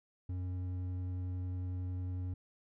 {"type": "tone with hard clipping", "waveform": "sine", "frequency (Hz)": 91.1, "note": "F#2", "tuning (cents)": -26, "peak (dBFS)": -37, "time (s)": [0.29, 2.34], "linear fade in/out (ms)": 5, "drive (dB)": 6, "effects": []}